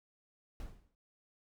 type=noise with exponential decay; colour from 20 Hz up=brown; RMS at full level=-40 dBFS; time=0.6-0.95 s; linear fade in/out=1 ms; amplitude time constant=76 ms; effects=none